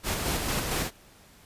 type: noise with tremolo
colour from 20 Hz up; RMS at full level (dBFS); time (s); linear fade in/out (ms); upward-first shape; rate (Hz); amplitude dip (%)
pink; -28; 0.03-0.91; 50; square; 4.4; 30
effects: pink hiss -55 dBFS RMS until 1.45 s + resampled to 32000 Hz